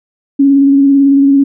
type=tone with vibrato; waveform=sine; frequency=277.2 Hz; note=C#4; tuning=in tune; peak=-4 dBFS; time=0.39-1.44 s; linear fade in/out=10 ms; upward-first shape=square; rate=18 Hz; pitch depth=20 cents each way; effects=none